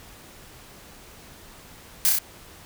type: noise with echo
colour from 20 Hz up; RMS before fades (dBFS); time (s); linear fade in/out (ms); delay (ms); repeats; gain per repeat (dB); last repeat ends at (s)
blue; -19; 2.05-2.09; 0; 32; 3; -2; 2.186
effects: pink hiss -47 dBFS RMS until 2.65 s